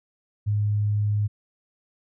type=tone; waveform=sine; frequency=104.2 Hz; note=G#2; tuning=6 cents sharp; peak=-20 dBFS; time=0.46-1.28 s; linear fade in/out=20 ms; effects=none